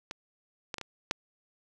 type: clicks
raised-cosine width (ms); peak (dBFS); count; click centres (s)
0.2; -20 / -17 / -21 / -21 / -10; 5; 0.111 / 0.742 / 0.783 / 0.813 / 1.111
effects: none